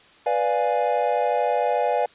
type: chord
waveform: triangle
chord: B diminished seventh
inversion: none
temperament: equal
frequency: 493.9 / 587.3 / 698.5 / 830.6 Hz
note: B4 / D5 / F5 / Ab5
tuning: 0 / 0 / 0 / 0 cents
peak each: -23 dBFS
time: 0.26-2.06 s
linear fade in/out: 5 ms
effects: white hiss -52 dBFS RMS until 2.14 s + resampled to 8000 Hz